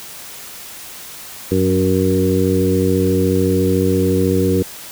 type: harmonic tone with a mistuned harmonic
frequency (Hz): 93.9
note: F#2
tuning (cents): +26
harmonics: 1 / 2 / 3 / 4 / 5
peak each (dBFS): -19 / -19 / -19 / -19 / -19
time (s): 1.51-4.63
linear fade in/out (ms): 10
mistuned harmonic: 2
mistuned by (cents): -20
effects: white hiss -34 dBFS RMS until 4.91 s